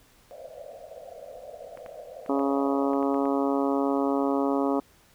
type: band-pass noise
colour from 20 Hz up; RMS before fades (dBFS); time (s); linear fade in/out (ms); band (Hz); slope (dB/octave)
pink; -43; 0.31-2.96; 0; 490 to 700; 96
type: clicks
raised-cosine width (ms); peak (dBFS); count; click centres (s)
0.5; -29; 8; 1.774 / 1.862 / 2.262 / 2.394 / 2.934 / 3.028 / 3.144 / 3.255
type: harmonic tone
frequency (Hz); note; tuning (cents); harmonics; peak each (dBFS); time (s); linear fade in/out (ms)
138.7; C#3; +1; 2 / 3 / 4 / 5 / 6 / 7 / 8 / 9; -25 / -29 / -31 / -33 / -35 / -36 / -37 / -38; 2.29-4.8; 5
effects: pink hiss -59 dBFS RMS until 5.14 s